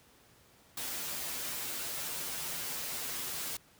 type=noise with comb filter; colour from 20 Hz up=white; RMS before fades=-38 dBFS; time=0.77-3.57 s; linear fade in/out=5 ms; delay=9.6 ms; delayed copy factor=-0.9; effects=pink hiss -62 dBFS RMS until 3.79 s + high-pass 60 Hz 12 dB/octave